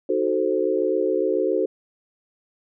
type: chord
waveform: sine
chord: D# diminished seventh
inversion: none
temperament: equal with one note detuned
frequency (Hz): 311.1 / 372.8 / 440 / 523.3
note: D#4 / F#4 / A4 / C5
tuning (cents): 0 / +13 / 0 / 0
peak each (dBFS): -27 / -23 / -24 / -25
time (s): 0.09-1.66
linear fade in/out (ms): 5
effects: none